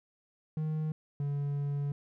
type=tone pair in turn; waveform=triangle; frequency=155.56 / 142.78 Hz; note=D#3 / D3; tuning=0 / -48 cents; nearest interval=minor second; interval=148 cents; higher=first; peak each=-28 dBFS; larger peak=neither; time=0.57-0.92 / 1.2-1.92 s; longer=second; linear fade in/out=2 ms; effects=none